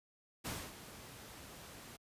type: noise with ADSR envelope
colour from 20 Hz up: pink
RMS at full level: -40 dBFS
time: 0.44-1.97 s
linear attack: 22 ms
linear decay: 250 ms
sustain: -12 dB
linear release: 16 ms
effects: high-pass 60 Hz 12 dB/octave + resampled to 32000 Hz